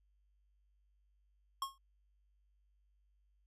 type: tone with exponential decay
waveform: square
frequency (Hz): 1085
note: C#6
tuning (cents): -37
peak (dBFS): -33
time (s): 1.62-1.78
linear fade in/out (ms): 2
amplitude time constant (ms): 33
effects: added 50 Hz sine -70 dBFS peak until 3.46 s + resampled to 32000 Hz